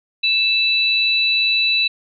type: tone pair together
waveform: sine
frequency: 2637 / 3951 Hz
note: E7 / B7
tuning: 0 / 0 cents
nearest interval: perfect fifth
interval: 700 cents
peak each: -17 dBFS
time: 0.23-1.88 s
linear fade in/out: 10 ms
effects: none